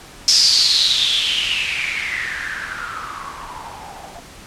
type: noise with low-pass filter sweep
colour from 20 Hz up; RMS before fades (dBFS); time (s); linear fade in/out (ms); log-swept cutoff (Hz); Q
violet; -20; 0.28-4.2; 0; 5300 to 690; 7.6
effects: pink hiss -40 dBFS RMS until 4.46 s + low-pass 10000 Hz 12 dB/octave